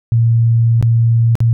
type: tone with dropouts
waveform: sine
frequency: 115.6 Hz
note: A#2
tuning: 14 cents flat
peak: -8 dBFS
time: 0.12-1.53 s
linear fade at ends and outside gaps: 0 ms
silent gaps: 0.812-0.826 / 1.354-1.404 s
effects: none